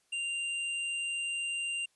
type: tone with hard clipping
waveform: sine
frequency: 2784 Hz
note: F7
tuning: 6 cents flat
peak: -33 dBFS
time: 0.12-1.86 s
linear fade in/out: 10 ms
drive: 18 dB
effects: white hiss -72 dBFS RMS until 1.95 s + resampled to 24000 Hz